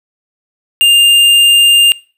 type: tone with hard clipping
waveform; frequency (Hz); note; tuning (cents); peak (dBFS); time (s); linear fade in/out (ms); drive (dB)
triangle; 2804; F7; +6; -6; 0.81-1.92; 0; 13
effects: noise-tail reverb RT60 0.4 s tail -23 dB re dry